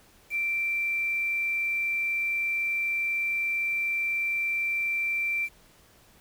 sine tone with quantisation, 2349 Hz, D7, in tune, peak -25 dBFS, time 0.3-5.49 s, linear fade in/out 50 ms, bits 8, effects pink hiss -58 dBFS RMS until 6.2 s

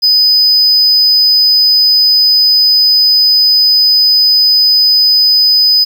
triangle tone, 5000 Hz, D#8, 8 cents sharp, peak -4 dBFS, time 0.02-5.85 s, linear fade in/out 20 ms, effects 7-bit

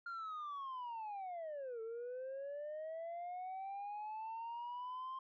sine linear two-way sweep, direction down then up, 1406 to 442.6 to 1057 Hz, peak -40 dBFS, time 0.06-5.19 s, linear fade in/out 5 ms, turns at 1.81 s, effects tanh soft clip ceiling -41 dBFS

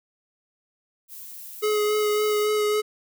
violet noise, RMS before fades -40 dBFS, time 1.08-2.48 s, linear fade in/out 50 ms
square tone with vibrato, 422.3 Hz, G#4, 29 cents sharp, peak -21 dBFS, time 1.62-2.82 s, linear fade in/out 20 ms, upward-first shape sine, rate 3.6 Hz, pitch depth 14 cents each way
effects none

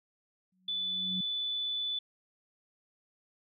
sine tone with exponential growth, 185 Hz, F#3, in tune, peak -33 dBFS, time 0.52-1.21 s, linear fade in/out 5 ms, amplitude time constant 150 ms
sine tone, 3484 Hz, A7, 18 cents flat, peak -31 dBFS, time 0.68-1.99 s, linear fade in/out 5 ms
effects none

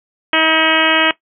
harmonic tone with a mistuned harmonic, 318.9 Hz, D#4, 43 cents sharp, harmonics 1 / 2 / 3 / 4 / 5 / 6 / 7 / 8 / 9 / 10, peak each -20 / -20 / -20 / -20 / -20 / -20 / -20 / -20 / -20 / -20 dBFS, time 0.33-1.11 s, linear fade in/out 2 ms, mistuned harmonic 9, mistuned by +21 cents, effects noise-tail reverb RT60 0.1 s tail -17 dB re dry

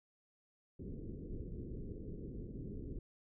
pink low-pass noise, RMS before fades -45 dBFS, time 0.79-2.99 s, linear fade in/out 5 ms, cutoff 440 Hz, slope 48 dB/octave, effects none

